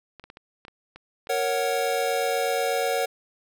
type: clicks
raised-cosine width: 0.3 ms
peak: -27 dBFS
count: 8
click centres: 0.197 / 0.24 / 0.301 / 0.371 / 0.651 / 0.682 / 0.96 / 1.271 s
type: chord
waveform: square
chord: F# major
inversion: first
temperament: equal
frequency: 466.2 / 554.4 / 740 Hz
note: A#4 / C#5 / F#5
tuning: 0 / 0 / 0 cents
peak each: -28 dBFS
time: 1.29-3.06 s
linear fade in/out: 10 ms
effects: none